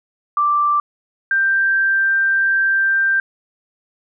sine tone pair in turn, 1174.7 / 1575.3 Hz, D6 / G6, 0 / +8 cents, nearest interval perfect fourth, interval 508 cents, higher second, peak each -13 dBFS, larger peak neither, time 0.37-0.8 / 1.31-3.2 s, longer second, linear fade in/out 2 ms, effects none

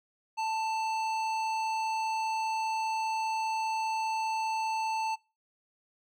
sine tone with hard clipping, 885 Hz, A5, 10 cents sharp, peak -31 dBFS, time 0.37-5.16 s, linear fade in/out 20 ms, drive 13 dB, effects noise-tail reverb RT60 0.3 s tail -22 dB re dry

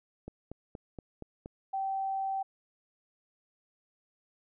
click train, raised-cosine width 2 ms, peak -28 dBFS, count 6, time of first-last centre 0.28-1.459 s, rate 4.24 Hz
sine tone, 775 Hz, G5, 20 cents flat, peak -30 dBFS, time 1.73-2.43 s, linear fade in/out 10 ms
effects none

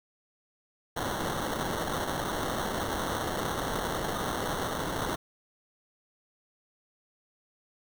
white noise with sample-and-hold, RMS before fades -32 dBFS, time 0.96-5.16 s, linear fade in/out 10 ms, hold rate 2450 Hz, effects none

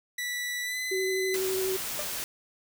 sawtooth tone with pitch glide, 1963 to 2017 Hz, B6 to B6, -11 to +36 cents, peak -27 dBFS, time 0.18-1.36 s, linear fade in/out 5 ms, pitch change +47 cents, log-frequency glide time 0.62-0.79 s
sine tone with vibrato, 378.2 Hz, F#4, 38 cents sharp, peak -27 dBFS, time 0.91-1.77 s, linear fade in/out 10 ms, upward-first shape sine, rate 12 Hz, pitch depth 14 cents each way
white noise, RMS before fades -34 dBFS, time 1.34-2.24 s, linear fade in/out 0 ms
40% pulse tone with exponential decay, 595 Hz, D5, 22 cents sharp, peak -29 dBFS, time 1.99-2.11 s, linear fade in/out 2 ms, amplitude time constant 24 ms
effects none

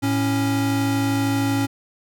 square tone pair together, 110 / 277.2 Hz, A2 / C#4, 0 / 0 cents, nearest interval octave + major third, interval 1600 cents, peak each -24 / -21 dBFS, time 0.02-1.67 s, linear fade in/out 20 ms, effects none

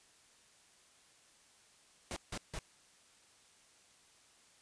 pink noise bursts, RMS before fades -41 dBFS, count 3, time 2.11-2.589 s, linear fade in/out 0 ms, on 53 ms, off 160 ms, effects white hiss -65 dBFS RMS until 4.61 s + resampled to 22050 Hz

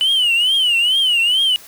sine tone with vibrato, 2960 Hz, F#7, in tune, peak -10 dBFS, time 0.01-1.56 s, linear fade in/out 0 ms, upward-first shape triangle, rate 2.3 Hz, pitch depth 170 cents each way, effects tanh soft clip ceiling -11 dBFS + white hiss -41 dBFS RMS until 1.67 s

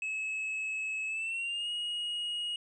triangle tone with pitch glide, 2584 to 2884 Hz, E7 to F#7, -35 to -45 cents, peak -31 dBFS, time 0.02-2.56 s, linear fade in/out 2 ms, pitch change +190 cents, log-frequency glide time 1.07-1.7 s, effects resampled to 22050 Hz

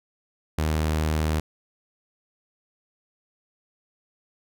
sawtooth tone, 77.78 Hz, D#2, in tune, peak -18 dBFS, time 0.58-1.4 s, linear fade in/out 5 ms, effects none

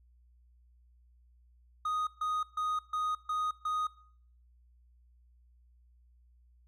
triangle tone bursts, 1244.5 Hz, D#6, in tune, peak -28 dBFS, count 6, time 1.85-3.87 s, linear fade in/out 5 ms, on 220 ms, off 140 ms, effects noise-tail reverb RT60 0.6 s tail -20 dB re dry + added 60 Hz sine -60 dBFS peak until 6.67 s

